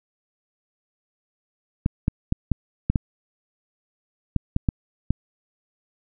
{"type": "clicks", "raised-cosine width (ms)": 5, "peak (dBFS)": -7, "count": 10, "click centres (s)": [1.861, 2.081, 2.324, 2.517, 2.9, 2.958, 4.363, 4.564, 4.688, 5.106], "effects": []}